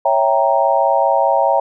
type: chord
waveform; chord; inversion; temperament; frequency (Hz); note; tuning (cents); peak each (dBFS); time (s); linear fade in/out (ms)
sine; C# diminished seventh; none; equal; 554.4 / 659.3 / 784 / 932.3; C#5 / E5 / G5 / Bb5; 0 / 0 / 0 / 0; -17; 0.05-1.6; 5
effects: none